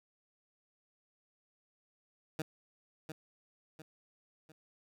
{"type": "tone with echo", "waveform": "15% pulse", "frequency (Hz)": 156.8, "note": "D#3", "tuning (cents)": 14, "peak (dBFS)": -28, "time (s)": [2.39, 2.42], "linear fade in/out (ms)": 2, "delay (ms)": 700, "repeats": 3, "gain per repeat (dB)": -7, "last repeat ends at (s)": 4.52, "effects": []}